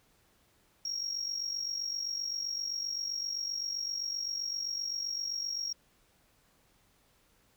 triangle tone with amplitude modulation, 5588 Hz, F8, in tune, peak -27 dBFS, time 0.85-5.73 s, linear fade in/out 5 ms, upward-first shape sine, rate 47.7 Hz, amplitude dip 75%, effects tanh soft clip ceiling -28 dBFS + pink hiss -68 dBFS RMS until 7.56 s

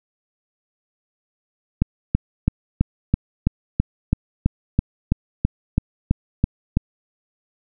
click train, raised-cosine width 5 ms, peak -3 dBFS, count 16, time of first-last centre 1.82-6.77 s, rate 3.03 Hz, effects none

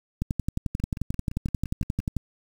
two click trains, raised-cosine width 5 ms, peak -13 / -23 dBFS, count 23 / 8, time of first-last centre 0.22-2.167 / 0.8-2.001 s, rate 11.3 / 5.83 Hz, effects 7-bit

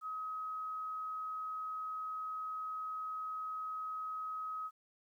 sine tone, 1270 Hz, D#6, 35 cents sharp, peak -38 dBFS, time 0.01-4.71 s, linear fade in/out 50 ms, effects 12-bit

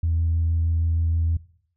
sine tone with vibrato, 82.41 Hz, E2, in tune, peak -18 dBFS, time 0.03-1.37 s, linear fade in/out 5 ms, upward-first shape square, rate 6.4 Hz, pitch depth 9 cents each way, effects noise-tail reverb RT60 0.6 s tail -19 dB re dry + tanh soft clip ceiling -15 dBFS

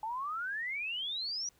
sine exponential sweep, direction up, 852 to 5920 Hz, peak -34 dBFS, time 0.03-1.49 s, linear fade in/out 2 ms, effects pink hiss -68 dBFS RMS until 1.59 s

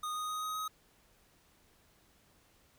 square tone with pitch steps, 1235 / 1242.2 / 1249.4 / 1256.6 / 1263.9 Hz, D#6 / D#6 / D#6 / D#6 / D#6, -13 / -3 / +7 / +17 / +27 cents, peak -36 dBFS, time 0.03-0.68 s, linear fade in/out 5 ms, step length 130 ms, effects pink hiss -67 dBFS RMS until 2.78 s

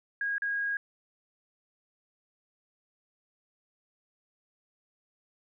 sine tone with dropouts, 1638 Hz, G#6, 24 cents flat, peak -28 dBFS, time 0.21-0.77 s, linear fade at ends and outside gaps 2 ms, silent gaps 0.382-0.42 s, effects none

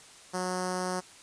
5% pulse tone with notch filter, 182.9 Hz, F#3, 20 cents flat, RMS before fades -32 dBFS, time 0.33-1.01 s, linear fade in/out 20 ms, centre 2400 Hz, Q 0.53, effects white hiss -52 dBFS RMS until 1.22 s + resampled to 22050 Hz

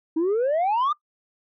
sine exponential sweep, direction up, 309.3 to 1241 Hz, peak -17 dBFS, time 0.16-0.93 s, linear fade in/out 10 ms, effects noise-tail reverb RT60 0.1 s tail -22 dB re dry + tanh soft clip ceiling -18 dBFS

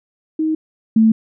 sine tone pair in turn, 314.5 / 221.7 Hz, D#4 / A3, +19 / +13 cents, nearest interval tritone, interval 606 cents, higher first, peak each -15 / -8 dBFS, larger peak second, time 0.39-0.55 / 0.96-1.12 s, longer neither, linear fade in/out 5 ms, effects none

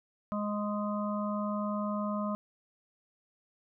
harmonic tone, 207.7 Hz, G#3, in tune, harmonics 1 / 3 / 5 / 6, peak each -32 / -37 / -39 / -40 dBFS, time 0.32-2.35 s, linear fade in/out 0 ms, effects none

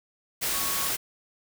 sine tone in noise, 1108.7 Hz, C#6, in tune, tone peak -36 dBFS, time 0.53-0.89 s, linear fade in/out 20 ms, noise white, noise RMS -28 dBFS, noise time 0.41-0.97 s, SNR -11 dB, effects none

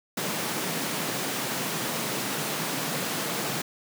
pink high-pass noise, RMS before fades -30 dBFS, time 0.17-3.62 s, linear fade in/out 5 ms, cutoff 130 Hz, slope 48 dB/octave, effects none

